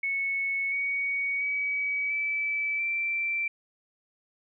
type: tone with pitch steps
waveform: sine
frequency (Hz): 2207 / 2240 / 2274 / 2309 / 2344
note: C#7 / C#7 / C#7 / D7 / D7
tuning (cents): -8 / +18 / +44 / -30 / -4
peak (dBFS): -26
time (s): 0.03-3.48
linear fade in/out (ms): 5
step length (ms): 690
effects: none